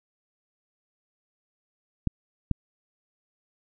clicks, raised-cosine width 5 ms, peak -11 dBFS, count 2, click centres 2.073 / 2.513 s, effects none

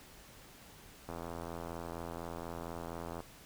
click train, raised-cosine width 1 ms, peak -28 dBFS, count 179, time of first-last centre 1.09-3.204 s, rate 84.2 Hz, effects pink hiss -56 dBFS RMS until 3.45 s

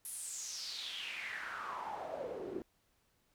pink noise with band-pass filter sweep, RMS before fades -43 dBFS, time 0.05-2.62 s, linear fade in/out 0 ms, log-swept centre 11000 to 320 Hz, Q 5.3, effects pink hiss -75 dBFS RMS until 3.34 s

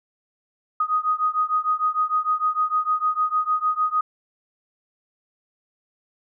sine beating tone pair, 1244.5 / 1251.1 Hz, D#6 / D#6, 0 / +9 cents, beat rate 6.6 Hz, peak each -22 / -23 dBFS, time 0.8-4.01 s, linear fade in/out 5 ms, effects none

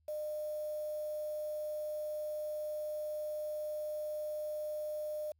sine tone with quantisation, 606 Hz, D#5, 46 cents flat, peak -36 dBFS, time 0.08-5.32 s, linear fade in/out 5 ms, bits 9, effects added 78 Hz sine -70 dBFS peak until 5.39 s

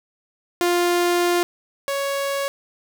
sawtooth tone pair in turn, 350.4 / 556.2 Hz, F4 / C#5, +6 / +6 cents, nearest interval minor sixth, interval 800 cents, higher second, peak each -13 / -18 dBFS, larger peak first, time 0.61-1.43 / 1.88-2.48 s, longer first, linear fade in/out 0 ms, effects none

